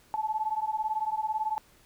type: beating tone pair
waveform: sine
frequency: 860 / 878 Hz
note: A5 / A5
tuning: -40 / -4 cents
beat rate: 18 Hz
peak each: -30 / -31 dBFS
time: 0.14-1.58 s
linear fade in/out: 0 ms
effects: pink hiss -60 dBFS RMS until 1.85 s